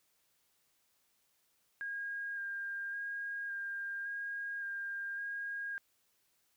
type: tone with vibrato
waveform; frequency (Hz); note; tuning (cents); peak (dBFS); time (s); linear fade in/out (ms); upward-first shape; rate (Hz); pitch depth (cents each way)
sine; 1616; G#6; -48; -37; 1.81-5.78; 0; square; 0.89; 14
effects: white hiss -75 dBFS RMS until 6.56 s